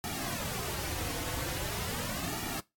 pink noise with flanger, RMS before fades -36 dBFS, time 0.04-2.6 s, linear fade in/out 0 ms, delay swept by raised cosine 1.9 to 5.1 ms, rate 0.42 Hz, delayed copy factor -0.8, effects noise-tail reverb RT60 0.2 s tail -19 dB re dry + AAC 64 kbps

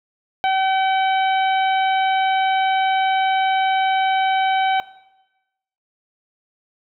harmonic tone, 765 Hz, G5, 42 cents flat, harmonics 1 / 2 / 3 / 4 / 5, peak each -16 / -27 / -27 / -30 / -36 dBFS, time 0.44-4.8 s, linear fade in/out 0 ms, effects noise-tail reverb RT60 1.0 s tail -18 dB re dry

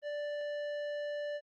sine tone with tanh clipping, 587 Hz, D5, 1 cent flat, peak -37 dBFS, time 0.02-1.41 s, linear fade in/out 50 ms, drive 12 dB, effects Opus 32 kbps

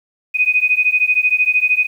sine beating tone pair, 2489 / 2502 Hz, D#7 / D#7, 0 / +9 cents, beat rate 13 Hz, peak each -15 dBFS, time 0.34-1.87 s, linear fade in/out 20 ms, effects 8-bit

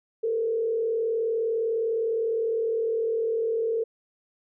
sine tone with frequency modulation, 452.7 Hz, A4, 49 cents sharp, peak -23 dBFS, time 0.23-3.84 s, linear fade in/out 10 ms, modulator 39.7 Hz, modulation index 0.6, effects none

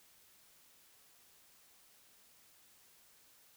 silence, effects white hiss -65 dBFS RMS until 3.56 s

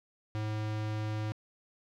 square tone, 107.5 Hz, A2, 40 cents flat, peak -33 dBFS, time 0.35-1.32 s, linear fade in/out 0 ms, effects low-pass 5000 Hz 12 dB/octave + 10-bit

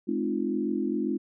sine tone cluster, 212.7 / 260.8 / 305.6 / 347.7 Hz, G#3 / C4 / D#4 / F4, +42 / -5 / -31 / -8 cents, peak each -31 dBFS, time 0.07-1.18 s, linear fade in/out 20 ms, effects none

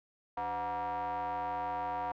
square ring-modulated tone, 110 Hz, A2, in tune, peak -31 dBFS, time 0.37-2.12 s, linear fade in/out 5 ms, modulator 837 Hz, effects low-pass 2000 Hz 12 dB/octave

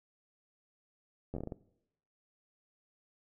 slowing click train, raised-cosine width 2 ms, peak -26 dBFS, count 8, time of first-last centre 1.34-1.522 s, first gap 11 ms, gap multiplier 1.28, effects noise-tail reverb RT60 0.8 s tail -20 dB re dry

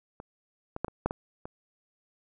clicks, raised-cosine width 1 ms, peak -27 / -21 / -14 / -25 / -12 / -19 / -25 dBFS, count 7, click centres 0.201 / 0.764 / 0.846 / 0.882 / 1.06 / 1.109 / 1.455 s, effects none

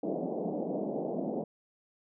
pink band-pass noise, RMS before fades -34 dBFS, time 0.03-1.44 s, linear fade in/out 5 ms, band 180 to 720 Hz, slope 48 dB/octave, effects none

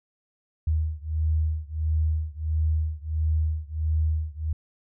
sine beating tone pair, 77.78 / 79.28 Hz, D#2 / D#2, 0 / +33 cents, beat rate 1.5 Hz, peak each -25 / -26 dBFS, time 0.67-4.53 s, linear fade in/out 5 ms, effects none

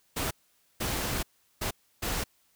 pink noise bursts at uneven times, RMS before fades -31 dBFS, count 4, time 0.16-0.31 / 0.8-1.23 / 1.61-1.71 / 2.02-2.24 s, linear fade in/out 10 ms, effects white hiss -68 dBFS RMS until 2.55 s

